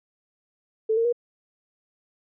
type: tone with pitch steps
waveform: sine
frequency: 440 / 458.7 / 478.2 Hz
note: A4 / A#4 / A#4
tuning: 0 / -28 / +44 cents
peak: -19 dBFS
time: 0.89-1.127 s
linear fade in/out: 10 ms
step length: 79 ms
effects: none